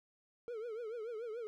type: tone with vibrato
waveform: triangle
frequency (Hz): 455.4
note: A#4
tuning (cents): -40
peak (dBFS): -38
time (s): 0.48-1.47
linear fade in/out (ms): 0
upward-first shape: triangle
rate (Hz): 6.9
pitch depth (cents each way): 150
effects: none